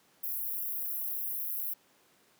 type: high-pass noise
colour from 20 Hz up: white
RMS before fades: -35 dBFS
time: 0.23-1.74 s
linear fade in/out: 10 ms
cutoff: 11000 Hz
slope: 96 dB/octave
effects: pink hiss -65 dBFS RMS until 2.39 s + high-pass 200 Hz 12 dB/octave